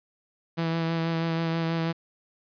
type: tone with vibrato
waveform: sawtooth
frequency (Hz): 164.81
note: E3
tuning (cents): 0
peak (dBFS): -21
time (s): 0.57-1.93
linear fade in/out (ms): 20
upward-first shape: sine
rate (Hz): 6.2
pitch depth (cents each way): 17
effects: resampled to 11025 Hz + 10-bit

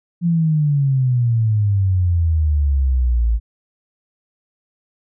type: exponential sweep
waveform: sine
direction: down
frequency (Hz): 174.61 to 54.4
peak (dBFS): -13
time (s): 0.21-3.4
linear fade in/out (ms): 50
effects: none

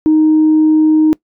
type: tone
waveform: sine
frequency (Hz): 311.1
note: D#4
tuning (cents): 0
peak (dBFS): -5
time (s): 0.06-1.13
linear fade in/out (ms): 0
effects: noise-tail reverb RT60 0.1 s tail -23 dB re dry + tanh soft clip ceiling -3 dBFS

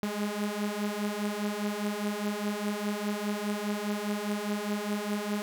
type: beating tone pair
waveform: sawtooth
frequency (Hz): 204.5 / 209.4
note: G#3 / G#3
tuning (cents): -26 / +15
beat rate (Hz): 4.9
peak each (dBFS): -30 / -28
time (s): 0.03-5.42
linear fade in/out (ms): 0
effects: none

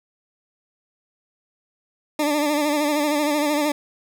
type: tone with vibrato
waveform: 20% pulse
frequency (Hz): 296.2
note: D4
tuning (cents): +15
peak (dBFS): -14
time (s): 2.19-3.72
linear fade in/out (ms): 5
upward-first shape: sine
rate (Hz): 13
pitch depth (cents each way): 55
effects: none

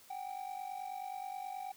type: ring-modulated tone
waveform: triangle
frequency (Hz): 774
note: G5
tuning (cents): -22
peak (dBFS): -35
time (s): 0.1-1.72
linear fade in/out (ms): 0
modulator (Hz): 24.7
effects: white hiss -60 dBFS RMS until 1.76 s

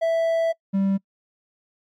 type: tone pair in turn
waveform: triangle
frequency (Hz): 659.3 / 195.11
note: E5 / G3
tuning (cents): 0 / -8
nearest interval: octave + major sixth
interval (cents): 2108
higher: first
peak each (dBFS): -16 / -16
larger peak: neither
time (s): 0.01-0.53 / 0.73-0.98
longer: first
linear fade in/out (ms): 20
effects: noise-tail reverb RT60 0.1 s tail -26 dB re dry + MP3 96 kbps

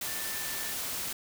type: tone in noise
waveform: sine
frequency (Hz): 1773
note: A6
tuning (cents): +13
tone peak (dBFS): -43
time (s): 0.07-0.73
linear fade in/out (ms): 5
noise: white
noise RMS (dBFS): -35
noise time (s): 0.01-1.13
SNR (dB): -11
effects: none

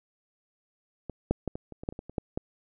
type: clicks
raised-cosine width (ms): 2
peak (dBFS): -22 / -10 / -16 / -22 / -29 / -27 / -15 / -28 / -24 / -28 / -15 / -16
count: 12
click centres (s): 1.097 / 1.31 / 1.477 / 1.555 / 1.723 / 1.835 / 1.889 / 1.925 / 1.991 / 2.096 / 2.182 / 2.375
effects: none

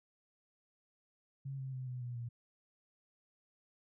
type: tone with pitch steps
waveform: sine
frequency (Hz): 136.4 / 132.67 / 129.04 / 125.51 / 122.08 / 118.74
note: C#3 / C3 / C3 / B2 / B2 / A#2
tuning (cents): -28 / +24 / -24 / +28 / -20 / +32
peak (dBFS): -39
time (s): 1.45-2.29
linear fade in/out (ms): 10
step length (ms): 140
effects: none

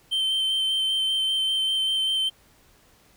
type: tone with vibrato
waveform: triangle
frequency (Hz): 3109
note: G7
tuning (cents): -15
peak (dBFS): -20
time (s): 0.11-2.3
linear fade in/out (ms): 20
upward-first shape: square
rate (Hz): 5.1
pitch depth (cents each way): 10
effects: pink hiss -58 dBFS RMS until 3.16 s

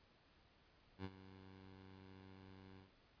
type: tone with ADSR envelope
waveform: 15% pulse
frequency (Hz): 95.2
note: F#2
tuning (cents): +50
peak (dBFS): -37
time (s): 0.98-2.92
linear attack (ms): 64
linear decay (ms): 46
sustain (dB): -15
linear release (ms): 140
effects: pink hiss -71 dBFS RMS until 3.2 s + resampled to 11025 Hz

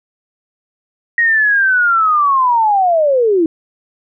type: linear sweep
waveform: sine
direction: down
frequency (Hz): 1890 to 311.1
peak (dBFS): -9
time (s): 1.18-3.46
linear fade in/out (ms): 2
effects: none

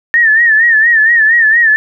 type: tone with vibrato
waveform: sine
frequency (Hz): 1810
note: A6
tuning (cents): +48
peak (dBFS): -5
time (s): 0.14-1.76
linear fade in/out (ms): 0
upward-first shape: sine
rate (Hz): 4.3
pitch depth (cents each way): 90
effects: none

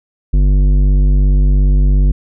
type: tone with tanh clipping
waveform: sine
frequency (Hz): 48.6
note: G1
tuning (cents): -14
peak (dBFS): -9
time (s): 0.33-2.12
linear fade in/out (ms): 10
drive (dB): 12
effects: none

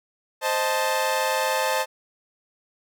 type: chord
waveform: sawtooth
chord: A diminished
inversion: first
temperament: equal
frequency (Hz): 523.3 / 622.3 / 880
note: C5 / Eb5 / A5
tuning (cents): 0 / 0 / 0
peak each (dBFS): -22 / -24 / -21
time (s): 0.41-1.86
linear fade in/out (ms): 50
effects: none

